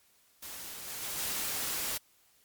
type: noise with level steps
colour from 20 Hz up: white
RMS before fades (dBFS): -43 / -40 / -37 / -34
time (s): 0.42-1.98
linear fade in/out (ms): 10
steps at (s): 0.86 / 1.01 / 1.17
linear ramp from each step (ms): 20
effects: white hiss -66 dBFS RMS until 2.44 s + MP3 96 kbps